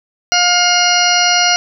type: harmonic tone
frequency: 710 Hz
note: F5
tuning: 28 cents sharp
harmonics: 1 / 2 / 3 / 4 / 6 / 7 / 8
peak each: -16 / -17 / -19 / -17 / -18 / -20 / -16 dBFS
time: 0.32-1.56 s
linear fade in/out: 0 ms
effects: none